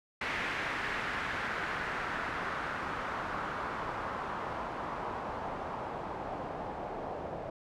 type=noise with low-pass filter sweep; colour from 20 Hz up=white; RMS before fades=-37 dBFS; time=0.21-7.5 s; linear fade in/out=5 ms; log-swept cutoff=2000 to 680 Hz; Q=1.9; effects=none